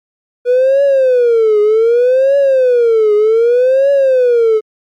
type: tone with vibrato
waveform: triangle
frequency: 484.4 Hz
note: B4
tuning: 34 cents flat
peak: -4 dBFS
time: 0.45-4.61 s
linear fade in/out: 50 ms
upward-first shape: triangle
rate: 0.65 Hz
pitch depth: 270 cents each way
effects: tanh soft clip ceiling -3 dBFS + Opus 48 kbps